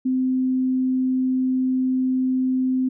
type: tone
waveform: sine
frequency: 258.1 Hz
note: C4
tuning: 23 cents flat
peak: -18 dBFS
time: 0.05-2.89 s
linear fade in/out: 10 ms
effects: none